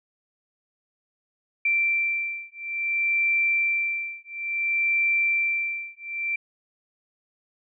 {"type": "beating tone pair", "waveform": "sine", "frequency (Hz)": [2349, 2349.58], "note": ["D7", "D7"], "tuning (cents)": [0, 0], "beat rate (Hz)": 0.58, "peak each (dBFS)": -25, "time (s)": [1.65, 6.36], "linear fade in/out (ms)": 5, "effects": []}